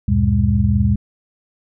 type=tone cluster; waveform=sine; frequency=74.8 / 94 / 118.7 / 202.7 Hz; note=D2 / F#2 / A#2 / G#3; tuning=+32 / +28 / +32 / -42 cents; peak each=-18 dBFS; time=0.08-0.96 s; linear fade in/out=5 ms; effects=none